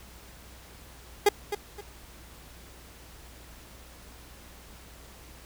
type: tone with echo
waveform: 30% pulse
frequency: 410 Hz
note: G#4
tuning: 22 cents flat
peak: -14 dBFS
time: 1.26-1.29 s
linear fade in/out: 5 ms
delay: 260 ms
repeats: 2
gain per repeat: -11 dB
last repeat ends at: 1.81 s
effects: added 60 Hz sine -51 dBFS peak until 5.45 s + pink hiss -51 dBFS RMS until 5.45 s